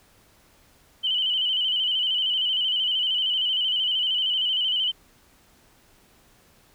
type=tone with vibrato; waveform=sine; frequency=3022 Hz; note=F#7; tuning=36 cents sharp; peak=-21 dBFS; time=1.03-4.92 s; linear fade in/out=20 ms; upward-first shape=square; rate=13 Hz; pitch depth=44 cents each way; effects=pink hiss -58 dBFS RMS until 6.74 s